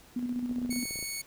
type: tone with tremolo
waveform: sine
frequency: 245.6 Hz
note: B3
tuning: 9 cents flat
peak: -28 dBFS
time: 0.16-0.84 s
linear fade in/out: 5 ms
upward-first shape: square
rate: 15 Hz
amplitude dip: 45%
type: clicks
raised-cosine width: 2 ms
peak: -31 dBFS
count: 12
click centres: 0.512 / 0.584 / 0.617 / 0.649 / 0.694 / 0.729 / 0.762 / 0.855 / 0.909 / 0.958 / 0.99 / 1.027 s
type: tone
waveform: 10% pulse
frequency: 2217 Hz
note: C#7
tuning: in tune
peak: -25 dBFS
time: 0.7-1.22 s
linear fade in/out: 10 ms
effects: pink hiss -56 dBFS RMS until 1.26 s